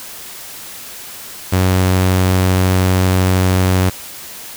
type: tone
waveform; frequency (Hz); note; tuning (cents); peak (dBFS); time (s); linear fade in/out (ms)
sawtooth; 92.8; F#2; +6; -7; 1.52-3.9; 10
effects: white hiss -32 dBFS RMS until 4.56 s